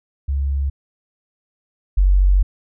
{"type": "tone pair in turn", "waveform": "sine", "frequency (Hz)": [69.3, 46.99], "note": ["C#2", "F#1"], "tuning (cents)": [0, 28], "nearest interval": "perfect fifth", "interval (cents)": 672, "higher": "first", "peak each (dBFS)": [-17, -10], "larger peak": "second", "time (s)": [[0.28, 0.7], [1.97, 2.43]], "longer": "second", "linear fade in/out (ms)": 10, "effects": []}